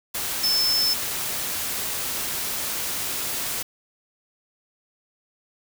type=tone in noise; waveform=sine; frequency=5270 Hz; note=E8; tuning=1 cent flat; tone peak=-19 dBFS; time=0.43-0.94 s; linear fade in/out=10 ms; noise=white; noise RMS=-28 dBFS; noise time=0.14-3.63 s; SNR=+6 dB; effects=none